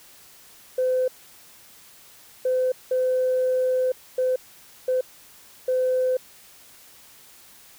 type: tone bursts at uneven times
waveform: sine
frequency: 511 Hz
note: C5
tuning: 41 cents flat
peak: -18 dBFS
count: 6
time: 0.78-1.08 / 2.45-2.72 / 2.91-3.92 / 4.18-4.36 / 4.88-5.01 / 5.68-6.17 s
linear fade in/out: 5 ms
effects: tanh soft clip ceiling -15 dBFS + white hiss -50 dBFS RMS until 7.78 s